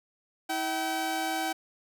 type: tone pair together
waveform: sawtooth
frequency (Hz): 322.5 / 767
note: E4 / G5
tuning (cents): -38 / -38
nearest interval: octave + minor third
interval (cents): 1500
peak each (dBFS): -30 / -26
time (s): 0.49-1.53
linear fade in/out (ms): 10
effects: none